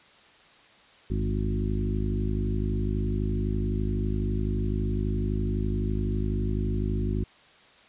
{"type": "harmonic tone with a mistuned harmonic", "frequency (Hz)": 51.91, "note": "G#1", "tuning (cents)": 0, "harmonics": [1, 2, 3, 4, 5, 6, 7], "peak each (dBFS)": [-28, -30, -35, -33, -36, -39, -36], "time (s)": [1.1, 7.24], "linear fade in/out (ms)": 5, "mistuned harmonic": 2, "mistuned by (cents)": -56, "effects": ["white hiss -55 dBFS RMS until 7.88 s", "resampled to 8000 Hz"]}